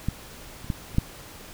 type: clicks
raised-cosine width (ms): 5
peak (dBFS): -12 / -27 / -13 / -27 / -7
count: 5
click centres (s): 0.086 / 0.645 / 0.702 / 0.948 / 0.984
effects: pink hiss -44 dBFS RMS until 1.53 s